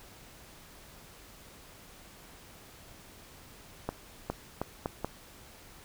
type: accelerating click train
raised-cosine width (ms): 1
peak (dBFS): -17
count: 5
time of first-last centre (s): 3.89-5.046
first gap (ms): 410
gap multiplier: 0.77
effects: pink hiss -53 dBFS RMS until 5.84 s